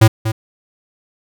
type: tone with echo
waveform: square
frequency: 110.5 Hz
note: A2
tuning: 8 cents sharp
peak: -5 dBFS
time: 0.01-0.08 s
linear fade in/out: 10 ms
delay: 240 ms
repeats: 1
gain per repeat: -11 dB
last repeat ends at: 0.32 s
effects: none